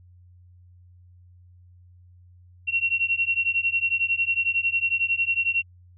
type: beating tone pair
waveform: sine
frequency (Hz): 2728 / 2739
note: F7 / F7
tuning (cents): -41 / -34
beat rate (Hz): 11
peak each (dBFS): -24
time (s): 2.67-5.63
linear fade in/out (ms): 20
effects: added 89 Hz sine -49 dBFS peak until 5.97 s